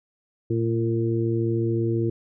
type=harmonic tone with a mistuned harmonic; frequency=114.3 Hz; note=A#2; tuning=34 cents flat; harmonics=1 / 2 / 3 / 4; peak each=-24 / -31 / -24 / -32 dBFS; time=0.5-2.1 s; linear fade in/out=5 ms; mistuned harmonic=1; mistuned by=+18 cents; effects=none